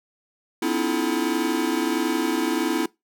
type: tone cluster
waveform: square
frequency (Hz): 251.5 / 282.7 / 322.5 / 344 / 432.2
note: B3 / C#4 / E4 / F4 / A4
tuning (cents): +32 / +34 / -38 / -26 / -31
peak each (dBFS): -29 / -30 / -25 / -30 / -33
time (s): 0.62-2.86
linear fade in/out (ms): 5
effects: noise-tail reverb RT60 0.2 s tail -22 dB re dry